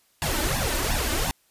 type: noise with flanger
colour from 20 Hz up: pink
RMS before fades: -25 dBFS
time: 0.22-1.31 s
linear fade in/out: 0 ms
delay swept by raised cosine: 1.1 to 3.4 ms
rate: 2.8 Hz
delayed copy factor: +0.85
effects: white hiss -64 dBFS RMS until 1.5 s + resampled to 32000 Hz